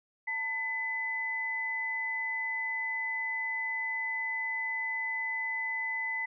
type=tone pair together; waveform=sine; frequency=896 / 2009 Hz; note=A5 / B6; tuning=+31 / +29 cents; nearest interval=octave + major second; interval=1398 cents; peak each=-40 / -31 dBFS; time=0.27-6.26 s; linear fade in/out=10 ms; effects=none